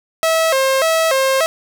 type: tone with vibrato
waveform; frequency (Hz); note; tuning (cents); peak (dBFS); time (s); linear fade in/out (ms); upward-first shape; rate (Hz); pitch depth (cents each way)
sawtooth; 588; D5; +2; -9; 0.23-1.46; 0; square; 1.7; 170
effects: none